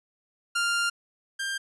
sawtooth tone pair in turn, 1396.9 / 1590.9 Hz, F6 / G6, 0 / +25 cents, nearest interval major second, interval 225 cents, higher second, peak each -20 / -25 dBFS, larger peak first, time 0.55-0.9 / 1.39-1.58 s, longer first, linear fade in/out 10 ms, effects resampled to 24000 Hz

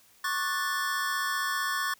square chord, D major seventh, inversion third, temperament equal with one note detuned, 1099.2 / 1174.7 / 1480 / 1760 Hz, C#6 / D6 / F#6 / A6, -15 / 0 / 0 / 0 cents, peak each -33 / -38 / -36 / -32 dBFS, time 0.24-1.94 s, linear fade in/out 5 ms, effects white hiss -60 dBFS RMS until 1.99 s

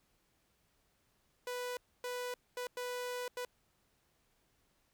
sawtooth tone bursts at uneven times, 493.9 Hz, B4, in tune, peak -34 dBFS, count 5, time 1.47-1.77 / 2.04-2.34 / 2.57-2.67 / 2.77-3.28 / 3.37-3.45 s, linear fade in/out 2 ms, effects pink hiss -75 dBFS RMS until 4.93 s

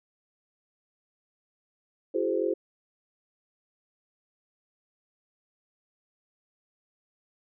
sine tone cluster, 336.3 / 382.5 / 425.6 / 519 Hz, E4 / G4 / G#4 / C5, +35 / -42 / +42 / -14 cents, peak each -30 dBFS, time 2.14-2.54 s, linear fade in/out 10 ms, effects none

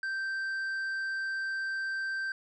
sine tone with tanh clipping, 1564 Hz, G6, 4 cents flat, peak -32 dBFS, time 0.03-2.32 s, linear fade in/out 2 ms, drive 5 dB, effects none

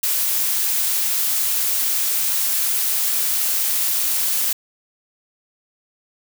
blue noise, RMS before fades -20 dBFS, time 0.03-4.53 s, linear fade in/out 5 ms, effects none

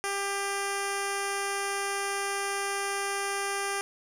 10% pulse tone with low-pass filter, 397.5 Hz, G4, 24 cents sharp, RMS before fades -31 dBFS, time 0.04-3.81 s, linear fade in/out 0 ms, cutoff 10000 Hz, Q 2.2, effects 9-bit

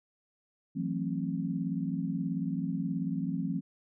sine chord, F# half-diminished seventh, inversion third, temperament just, 166.5 / 185 / 222 / 266.4 Hz, E3 / F#3 / A3 / C4, +18 / 0 / +16 / +31 cents, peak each -34 / -35 / -38 / -35 dBFS, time 0.75-3.61 s, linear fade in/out 20 ms, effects none

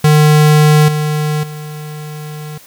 square tone with level steps, 151.5 Hz, D#3, 46 cents flat, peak -6 / -14 / -25 dBFS, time 0.04-2.58 s, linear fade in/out 5 ms, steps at 0.88 / 1.43 s, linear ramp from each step 5 ms, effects white hiss -41 dBFS RMS until 2.66 s

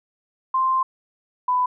sine tone pair in turn, 1046.5 / 998 Hz, C6 / B5, 0 / +18 cents, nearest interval minor second, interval 82 cents, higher first, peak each -17 dBFS, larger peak neither, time 0.54-0.83 / 1.48-1.66 s, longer first, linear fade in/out 5 ms, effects none

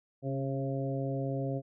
harmonic tone with a mistuned harmonic, 135.3 Hz, C#3, 42 cents flat, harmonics 1 / 2 / 3 / 4 / 5, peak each -33 / -37 / -40 / -38 / -42 dBFS, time 0.22-1.62 s, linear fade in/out 50 ms, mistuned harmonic 2, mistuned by +24 cents, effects none

